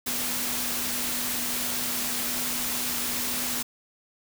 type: tone in noise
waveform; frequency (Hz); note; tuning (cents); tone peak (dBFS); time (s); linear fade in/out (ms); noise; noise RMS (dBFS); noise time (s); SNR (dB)
sine; 244.4; B3; -18; -39; 0.06-3.63; 10; white; -29; 0.06-3.63; -13
effects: none